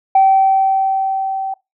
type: tone with level ramp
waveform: sine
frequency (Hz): 772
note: G5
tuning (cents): -27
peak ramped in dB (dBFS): -5 to -19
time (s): 0.15-1.54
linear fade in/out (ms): 5
effects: noise-tail reverb RT60 0.2 s tail -22 dB re dry + tanh soft clip ceiling -3 dBFS